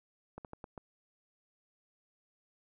slowing click train, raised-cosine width 1 ms, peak -30 dBFS, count 5, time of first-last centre 0.38-0.778 s, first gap 68 ms, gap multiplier 1.26, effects none

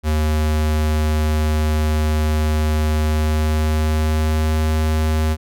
square tone with pitch glide, 77 to 78.12 Hz, D#2 to D#2, -17 to +8 cents, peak -16 dBFS, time 0.03-5.37 s, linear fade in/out 50 ms, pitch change +25 cents, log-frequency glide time 3-4.61 s, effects none

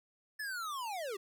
square linear sweep, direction down, 1760 to 366.7 Hz, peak -38 dBFS, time 0.39-1.17 s, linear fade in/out 10 ms, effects none

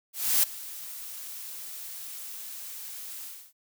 blue noise with ADSR envelope, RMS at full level -21 dBFS, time 0.13-3.53 s, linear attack 300 ms, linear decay 13 ms, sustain -19 dB, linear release 290 ms, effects none

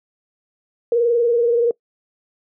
sine tone with frequency modulation, 471.6 Hz, A#4, 20 cents sharp, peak -13 dBFS, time 0.92-1.71 s, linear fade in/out 2 ms, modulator 21.1 Hz, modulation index 0.64, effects noise-tail reverb RT60 0.1 s tail -23 dB re dry

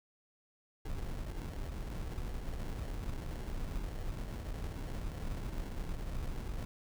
brown noise with sample-and-hold, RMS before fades -39 dBFS, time 0.85-6.65 s, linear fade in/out 5 ms, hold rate 1225 Hz, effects none

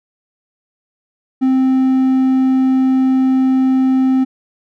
triangle tone, 261.6 Hz, C4, in tune, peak -8 dBFS, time 1.41-4.25 s, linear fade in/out 20 ms, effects none

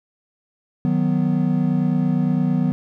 triangle chord, B major, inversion first, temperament equal with one note detuned, 156.19 / 185 / 246.9 Hz, D#3 / F#3 / B3, +7 / 0 / 0 cents, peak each -19 dBFS, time 0.85-2.72 s, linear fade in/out 0 ms, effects none

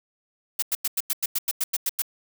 blue noise bursts, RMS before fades -24 dBFS, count 12, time 0.59-2.021 s, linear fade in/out 5 ms, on 34 ms, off 93 ms, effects none

